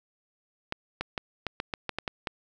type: clicks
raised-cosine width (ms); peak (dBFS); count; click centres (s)
0.3; -14; 10; 0.724 / 1.01 / 1.178 / 1.467 / 1.601 / 1.738 / 1.893 / 1.986 / 2.078 / 2.272
effects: none